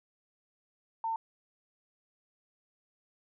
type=tone; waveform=sine; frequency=902 Hz; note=A5; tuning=43 cents sharp; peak=-30 dBFS; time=1.04-1.16 s; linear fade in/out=2 ms; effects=none